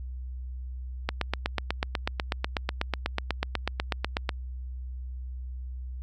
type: click train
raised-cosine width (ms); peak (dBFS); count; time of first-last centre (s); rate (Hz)
0.3; -10; 27; 1.09-4.292; 8.12
effects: added 63 Hz sine -34 dBFS peak until 6.02 s